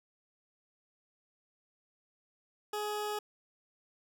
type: tone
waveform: 20% pulse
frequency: 419.5 Hz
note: G#4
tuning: 17 cents sharp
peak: -29 dBFS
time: 2.73-3.19 s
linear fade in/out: 5 ms
effects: none